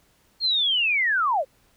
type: linear sweep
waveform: sine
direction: down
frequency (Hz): 4300 to 493.1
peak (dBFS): -19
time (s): 0.4-1.45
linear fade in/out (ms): 50
effects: pink hiss -62 dBFS RMS until 1.76 s